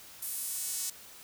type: tone with high-pass filter sweep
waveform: sawtooth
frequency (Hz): 369.6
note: F#4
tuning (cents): -2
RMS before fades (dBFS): -36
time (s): 0.22-0.9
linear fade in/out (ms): 5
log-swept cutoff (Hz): 11000 to 7200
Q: 1.4
effects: white hiss -51 dBFS RMS until 1.23 s